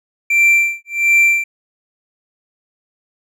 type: tone with tremolo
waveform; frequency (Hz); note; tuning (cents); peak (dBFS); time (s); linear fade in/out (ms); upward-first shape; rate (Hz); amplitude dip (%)
triangle; 2353; D7; +3; -6; 0.3-1.44; 5; sine; 1.4; 100
effects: none